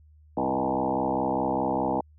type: tone with frequency modulation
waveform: sine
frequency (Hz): 553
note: C#5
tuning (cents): -4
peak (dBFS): -23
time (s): 0.37-2.01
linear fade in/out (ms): 5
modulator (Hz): 64.9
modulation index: 5.6
effects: added 76 Hz sine -52 dBFS peak until 2.18 s